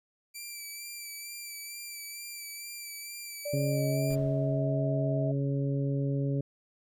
10% pulse tone with vibrato, 2338 Hz, D7, 8 cents flat, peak -31 dBFS, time 0.34-4.16 s, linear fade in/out 20 ms, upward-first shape sine, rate 2.2 Hz, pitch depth 30 cents each way
sine tone with pitch glide, 584 to 640.5 Hz, D5 to E5, -10 to -50 cents, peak -32 dBFS, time 3.45-5.32 s, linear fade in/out 10 ms, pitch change +160 cents, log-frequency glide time 3.58-3.98 s
harmonic tone, 139.1 Hz, C#3, 6 cents sharp, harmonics 1 / 2 / 3 / 4, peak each -28 / -34 / -38 / -40 dBFS, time 3.53-6.41 s, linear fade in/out 5 ms
brown noise with exponential decay, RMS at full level -42 dBFS, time 4.1-5.25 s, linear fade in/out 1 ms, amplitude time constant 250 ms
effects none

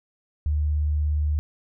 sine tone with vibrato, 75 Hz, D2, 37 cents sharp, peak -20 dBFS, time 0.46-1.39 s, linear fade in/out 0 ms, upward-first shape sine, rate 17 Hz, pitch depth 10 cents each way, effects none

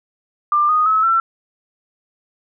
sine tone with pitch steps, 1191 / 1240.1 / 1291.3 / 1344.6 Hz, D6 / D#6 / E6 / E6, +24 / -6 / -36 / +34 cents, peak -12 dBFS, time 0.52-1.2 s, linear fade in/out 2 ms, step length 170 ms, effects none

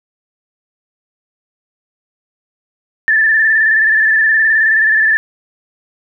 sine tone with vibrato, 1760 Hz, A6, in tune, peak -8 dBFS, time 3.08-5.17 s, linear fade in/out 0 ms, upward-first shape square, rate 19 Hz, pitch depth 36 cents each way, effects none

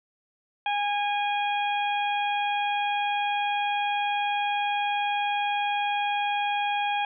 harmonic tone, 820 Hz, G#5, 22 cents flat, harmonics 1 / 2 / 3 / 4, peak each -25 / -35 / -32 / -35 dBFS, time 0.66-7.05 s, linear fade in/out 2 ms, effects none

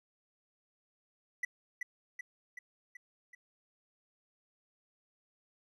triangle tone with echo, 1975.5 Hz, B6, in tune, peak -29 dBFS, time 1.43-1.45 s, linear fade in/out 5 ms, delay 380 ms, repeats 5, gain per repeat -4 dB, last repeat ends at 3.35 s, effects none

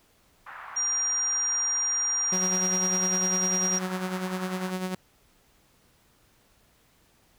white band-pass noise, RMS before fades -42 dBFS, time 0.46-4.71 s, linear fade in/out 10 ms, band 860 to 1600 Hz, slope 24 dB/octave
sine tone, 5700 Hz, F8, 34 cents sharp, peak -24 dBFS, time 0.76-3.79 s, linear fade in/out 10 ms
sawtooth tone with tremolo, 185 Hz, F#3, in tune, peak -23 dBFS, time 2.32-4.95 s, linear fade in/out 5 ms, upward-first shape sine, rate 10 Hz, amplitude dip 55%
effects pink hiss -63 dBFS RMS until 7.38 s

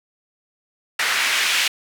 white noise with band-pass filter sweep, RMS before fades -20 dBFS, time 0.99-1.68 s, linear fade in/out 5 ms, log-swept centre 1700 to 2700 Hz, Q 1.4, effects none

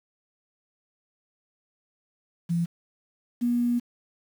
sine tone pair in turn, 170.1 / 240.6 Hz, F3 / B3, -45 / -45 cents, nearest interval tritone, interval 600 cents, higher second, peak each -22 / -21 dBFS, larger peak second, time 2.49-2.66 / 3.41-3.8 s, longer second, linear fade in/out 20 ms, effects 8-bit

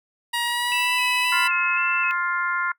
15% pulse tone with pitch glide, 950 to 993.2 Hz, A#5 to B5, +33 to +9 cents, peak -16 dBFS, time 0.33-1.48 s, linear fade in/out 10 ms, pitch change +76 cents, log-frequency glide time 0.44-0.97 s
sine tone with vibrato, 2615 Hz, E7, 15 cents flat, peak -23 dBFS, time 0.72-2.11 s, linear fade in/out 0 ms, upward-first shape square, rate 1.9 Hz, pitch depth 25 cents each way
harmonic tone, 350.7 Hz, F4, 7 cents sharp, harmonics 3 / 4 / 5 / 6, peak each -27 / -24 / -31 / -32 dBFS, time 1.32-2.72 s, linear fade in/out 5 ms
effects noise-tail reverb RT60 0.1 s tail -21 dB re dry

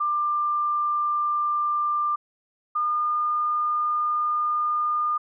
sine tone pair in turn, 1190 / 1212.9 Hz, D6 / D#6, +22 / -45 cents, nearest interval unison, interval 33 cents, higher second, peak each -21 dBFS, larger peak neither, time 0-2.16 / 2.75-5.18 s, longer second, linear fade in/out 10 ms, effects none

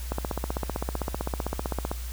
click train, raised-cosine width 1 ms, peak -14 dBFS, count 29, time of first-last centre 0.12-1.915 s, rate 15.6 Hz, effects added 60 Hz sine -32 dBFS peak until 2.12 s + white hiss -44 dBFS RMS until 2.12 s

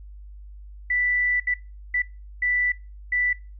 sine tone bursts at uneven times, 1975.5 Hz, B6, in tune, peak -20 dBFS, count 5, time 0.9-1.4 / 1.47-1.54 / 1.94-2.02 / 2.42-2.72 / 3.12-3.33 s, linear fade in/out 5 ms, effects noise-tail reverb RT60 0.3 s tail -21 dB re dry + added 50 Hz sine -39 dBFS peak until 3.59 s

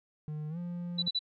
triangle tone with pitch glide, 152 to 174.6 Hz, D#3 to F3, -40 to 0 cents, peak -33 dBFS, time 0.28-1.08 s, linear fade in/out 0 ms, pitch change +240 cents, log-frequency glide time 0.49-0.58 s
sine tone bursts, 3962 Hz, B7, 5 cents sharp, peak -27 dBFS, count 3, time 0.98-1.192 s, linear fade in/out 10 ms, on 46 ms, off 37 ms
effects none

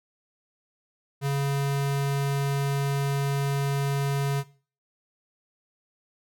square tone, 139.7 Hz, C#3, 14 cents sharp, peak -24 dBFS, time 1.21-4.44 s, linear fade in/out 50 ms, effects noise-tail reverb RT60 0.4 s tail -18 dB re dry

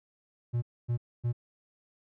triangle tone bursts, 119.6 Hz, A#2, 45 cents sharp, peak -24 dBFS, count 3, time 0.53-1.329 s, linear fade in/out 20 ms, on 93 ms, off 260 ms, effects none

